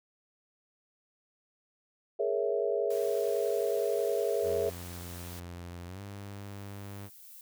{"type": "chord", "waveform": "sine", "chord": "A# half-diminished seventh", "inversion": "third", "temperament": "equal", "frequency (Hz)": [415.3, 466.2, 554.4, 659.3], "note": ["G#4", "A#4", "C#5", "E5"], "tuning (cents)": [0, 0, 0, 0], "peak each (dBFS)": [-31, -32, -34, -34], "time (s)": [2.19, 4.7], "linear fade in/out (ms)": 10}
{"type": "noise", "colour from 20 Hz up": "white", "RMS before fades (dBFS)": -48, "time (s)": [2.9, 5.4], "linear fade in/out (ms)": 5}
{"type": "tone with pitch glide", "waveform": "sawtooth", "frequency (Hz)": [87.31, 100.29], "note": ["F2", "G2"], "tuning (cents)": [0, 40], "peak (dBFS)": -37, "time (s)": [4.42, 7.1], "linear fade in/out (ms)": 50, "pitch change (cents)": 240, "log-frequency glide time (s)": [5.87, 6.01]}
{"type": "noise with exponential growth", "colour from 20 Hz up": "violet", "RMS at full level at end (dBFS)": -49, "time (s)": [4.78, 7.41], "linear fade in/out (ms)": 2, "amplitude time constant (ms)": 570}
{"effects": []}